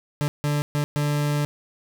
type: tone bursts at uneven times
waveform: 40% pulse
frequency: 146.83 Hz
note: D3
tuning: in tune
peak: -20 dBFS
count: 4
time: 0.21-0.28 / 0.44-0.62 / 0.75-0.84 / 0.96-1.45 s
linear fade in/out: 0 ms
effects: none